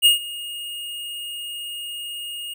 square tone with ADSR envelope, 2853 Hz, F7, 36 cents sharp, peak -10 dBFS, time 0.02-2.54 s, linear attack 35 ms, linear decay 130 ms, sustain -20 dB, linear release 9 ms, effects none

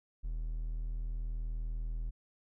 triangle tone, 40.16 Hz, E1, 44 cents flat, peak -32 dBFS, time 0.23-2.11 s, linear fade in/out 20 ms, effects none

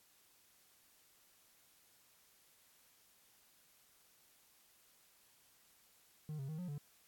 triangle tone with pitch steps, 152.7 / 135.4 / 156.6 / 179.6 / 145.1 Hz, D#3 / C#3 / D#3 / F3 / D3, -32 / -40 / +11 / +49 / -21 cents, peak -39 dBFS, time 6.29-6.78 s, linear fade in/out 2 ms, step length 98 ms, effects white hiss -69 dBFS RMS until 7.07 s + AAC 64 kbps

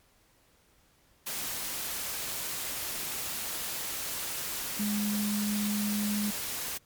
sine tone in noise, 207.7 Hz, G#3, in tune, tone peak -28 dBFS, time 4.79-6.31 s, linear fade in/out 10 ms, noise white, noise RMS -35 dBFS, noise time 1.26-6.78 s, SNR +4 dB, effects pink hiss -65 dBFS RMS until 6.85 s + MP3 96 kbps

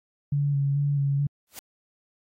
sine tone with vibrato, 141.5 Hz, C#3, 36 cents sharp, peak -21 dBFS, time 0.32-1.27 s, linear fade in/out 5 ms, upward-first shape square, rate 2.3 Hz, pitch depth 20 cents each way
white noise with exponential growth, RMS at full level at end -35 dBFS, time 1.47-1.59 s, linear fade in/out 0 ms, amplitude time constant 24 ms
effects AAC 48 kbps

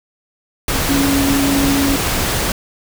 sine tone in noise, 277.2 Hz, C#4, in tune, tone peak -14 dBFS, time 0.89-1.96 s, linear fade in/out 2 ms, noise pink, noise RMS -18 dBFS, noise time 0.68-2.52 s, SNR +1 dB, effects none

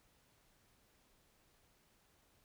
silence, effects pink hiss -72 dBFS RMS until 2.44 s

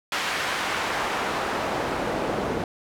pink noise with band-pass filter sweep, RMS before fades -27 dBFS, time 0.12-2.64 s, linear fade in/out 2 ms, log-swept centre 2000 to 420 Hz, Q 0.78, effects none

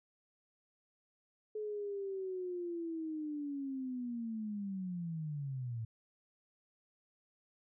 sine linear sweep, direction down, 430 to 110 Hz, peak -37 dBFS, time 1.55-5.85 s, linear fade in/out 5 ms, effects none

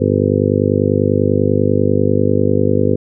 harmonic tone, 50.1 Hz, G1, 38 cents sharp, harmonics 2 / 3 / 4 / 5 / 6 / 7 / 8 / 9 / 10, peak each -18 / -21 / -21 / -18 / -24 / -22 / -20 / -19 / -20 dBFS, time 0-2.96 s, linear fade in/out 10 ms, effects none

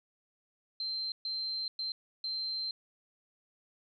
sine tone bursts at uneven times, 4127 Hz, C8, 25 cents flat, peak -33 dBFS, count 4, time 0.8-1.12 / 1.25-1.68 / 1.79-1.92 / 2.24-2.71 s, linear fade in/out 2 ms, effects none

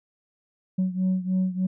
sine beating tone pair, 185 / 188.3 Hz, F#3 / F#3, 0 / +31 cents, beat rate 3.3 Hz, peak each -22 / -25 dBFS, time 0.78-1.67 s, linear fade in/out 10 ms, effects tanh soft clip ceiling -18 dBFS

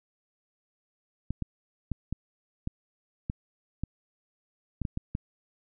clicks, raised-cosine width 5 ms, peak -18 dBFS, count 11, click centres 1.306 / 1.423 / 1.917 / 2.126 / 2.674 / 3.299 / 3.836 / 4.817 / 4.852 / 4.974 / 5.151 s, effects none

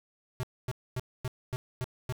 square tone bursts, 126.8 Hz, B2, 46 cents sharp, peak -31 dBFS, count 7, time 0.4-2.124 s, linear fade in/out 0 ms, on 32 ms, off 250 ms, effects none

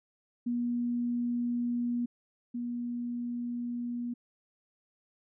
sine tone pair in turn, 240.5 / 240.5 Hz, B3 / B3, -46 / -46 cents, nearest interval unison, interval 0 cents, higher neither, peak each -28 / -32 dBFS, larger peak first, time 0.46-2.06 / 2.54-4.14 s, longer neither, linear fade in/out 10 ms, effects none

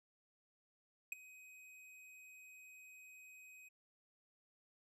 square tone with ADSR envelope, 2518 Hz, D#7, 20 cents sharp, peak -37 dBFS, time 1.12-3.69 s, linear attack 3 ms, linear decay 14 ms, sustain -20 dB, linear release 12 ms, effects resampled to 32000 Hz

